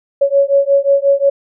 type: beating tone pair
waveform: sine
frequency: 554.4 / 560 Hz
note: C#5 / C#5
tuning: 0 / +18 cents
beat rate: 5.6 Hz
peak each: -12 dBFS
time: 0.21-1.3 s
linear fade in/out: 10 ms
effects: none